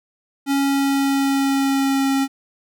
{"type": "tone with pitch glide", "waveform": "square", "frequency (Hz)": [277.2, 271.7], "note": ["C#4", "C#4"], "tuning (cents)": [0, -35], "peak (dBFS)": -17, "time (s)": [0.46, 2.28], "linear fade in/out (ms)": 50, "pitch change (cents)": -35, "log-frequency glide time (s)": [0.57, 2.09], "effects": []}